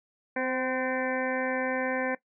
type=harmonic tone with a mistuned harmonic; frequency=257 Hz; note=C4; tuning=31 cents flat; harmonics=1 / 2 / 3 / 4 / 6 / 7 / 8 / 9; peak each=-33 / -31 / -36 / -39 / -36 / -36 / -39 / -41 dBFS; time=0.36-2.15 s; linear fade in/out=5 ms; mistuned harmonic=2; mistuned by=+20 cents; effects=noise-tail reverb RT60 0.1 s tail -18 dB re dry